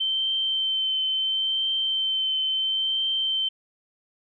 sine tone with vibrato, 3100 Hz, G7, 20 cents flat, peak -22 dBFS, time 0-3.49 s, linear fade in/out 10 ms, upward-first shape triangle, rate 0.73 Hz, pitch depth 17 cents each way, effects none

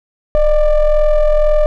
triangle ring-modulated tone, 292 Hz, D4, 10 cents flat, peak -3 dBFS, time 0.35-1.66 s, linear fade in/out 0 ms, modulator 313 Hz, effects none

